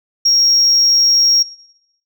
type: tone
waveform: sine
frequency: 5588 Hz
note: F8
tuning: in tune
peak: -7 dBFS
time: 0.25-1.43 s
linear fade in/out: 10 ms
effects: noise-tail reverb RT60 0.9 s tail -21 dB re dry + tanh soft clip ceiling -6 dBFS